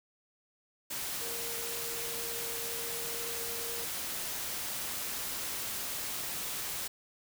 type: tone in noise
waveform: sine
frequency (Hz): 466.2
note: A#4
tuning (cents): 0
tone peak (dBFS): -44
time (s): 1.21-3.85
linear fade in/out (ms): 10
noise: white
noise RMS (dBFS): -37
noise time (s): 0.9-6.88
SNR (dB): -10
effects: none